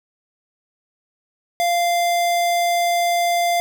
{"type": "tone", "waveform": "square", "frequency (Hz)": 694, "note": "F5", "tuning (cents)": -11, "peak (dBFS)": -17, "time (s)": [1.6, 3.6], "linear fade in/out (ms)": 0, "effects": []}